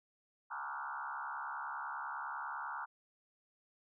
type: tone with frequency modulation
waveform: sine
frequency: 1161 Hz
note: D6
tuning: 20 cents flat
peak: -39 dBFS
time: 0.5-2.86 s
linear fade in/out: 20 ms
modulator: 70.2 Hz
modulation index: 4.6
effects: none